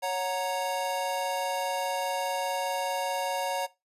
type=chord; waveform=square; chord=F# major; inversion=second; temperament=equal with one note detuned; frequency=554.4 / 734.9 / 932.3 Hz; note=C#5 / F#5 / A#5; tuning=0 / -12 / 0 cents; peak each=-33 dBFS; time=0.02-3.67 s; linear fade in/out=20 ms; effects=noise-tail reverb RT60 0.2 s tail -18 dB re dry + resampled to 32000 Hz